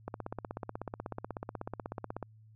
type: click train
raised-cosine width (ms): 1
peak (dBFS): -23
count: 36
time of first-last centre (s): 0.08-2.227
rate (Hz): 16.3
effects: added 109 Hz sine -55 dBFS peak until 2.55 s